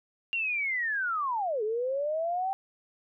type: linear two-way sweep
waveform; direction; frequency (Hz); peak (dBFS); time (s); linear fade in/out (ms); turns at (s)
sine; down then up; 2794 to 415.3 to 784; -27; 0.33-2.53; 0; 1.63
effects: none